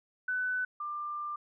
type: tone pair in turn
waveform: sine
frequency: 1500 / 1190.6 Hz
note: F#6 / D6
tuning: +23 / +23 cents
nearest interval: major third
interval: 400 cents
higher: first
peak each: -29 / -34 dBFS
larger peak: first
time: 0.28-0.65 / 0.8-1.36 s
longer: second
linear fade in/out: 5 ms
effects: none